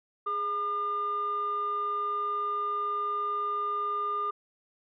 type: tone pair together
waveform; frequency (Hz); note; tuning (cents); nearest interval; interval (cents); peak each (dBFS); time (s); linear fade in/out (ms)
sine; 415.3 / 1207; G#4 / D6; 0 / +47; octave + tritone; 1847; -37 / -27; 0.26-4.31; 10
effects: tanh soft clip ceiling -23 dBFS